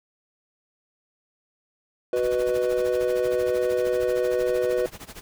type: chord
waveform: triangle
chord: B major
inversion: second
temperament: just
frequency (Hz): 370.4 / 493.9 / 617.4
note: F#4 / B4 / D#5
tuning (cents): +2 / 0 / -14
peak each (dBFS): -24 / -21 / -27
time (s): 2.13-4.86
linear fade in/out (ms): 2
type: noise with tremolo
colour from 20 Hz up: pink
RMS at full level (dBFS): -38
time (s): 2.16-5.21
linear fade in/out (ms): 0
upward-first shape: sine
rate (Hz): 13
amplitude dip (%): 90
effects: none